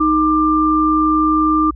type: tone pair together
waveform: sine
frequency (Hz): 311.1 / 1188.5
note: D#4 / D6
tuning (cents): 0 / +20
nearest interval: octave + major seventh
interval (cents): 2320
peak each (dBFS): -14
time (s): 0-1.71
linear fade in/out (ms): 10
effects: added 60 Hz sine -30 dBFS peak until 1.75 s